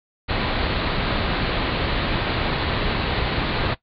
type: low-pass noise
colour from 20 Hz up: pink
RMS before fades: -23 dBFS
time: 0.28-3.75 s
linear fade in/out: 20 ms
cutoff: 4400 Hz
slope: 96 dB/octave
effects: noise-tail reverb RT60 0.1 s tail -17 dB re dry